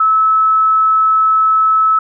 sine tone, 1300 Hz, E6, 24 cents flat, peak -8 dBFS, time 0-1.99 s, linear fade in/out 5 ms, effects none

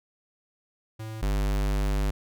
square tone pair in turn, 110 / 49.83 Hz, A2 / G1, 0 / +29 cents, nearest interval octave + major second, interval 1371 cents, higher first, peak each -35 / -24 dBFS, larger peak second, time 0.99-1.22 / 1.22-2.11 s, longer second, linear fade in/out 10 ms, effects none

